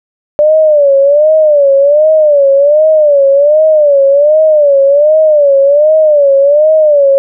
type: tone with vibrato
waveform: sine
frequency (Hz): 587.3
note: D5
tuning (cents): 0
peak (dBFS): -3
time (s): 0.39-7.18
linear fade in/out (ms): 0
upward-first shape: sine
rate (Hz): 1.3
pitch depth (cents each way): 120
effects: none